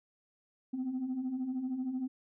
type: beating tone pair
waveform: sine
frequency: 246.9 / 259.9 Hz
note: B3 / C4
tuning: 0 / -11 cents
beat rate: 13 Hz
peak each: -39 / -32 dBFS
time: 0.73-2.08 s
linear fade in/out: 10 ms
effects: tanh soft clip ceiling -29 dBFS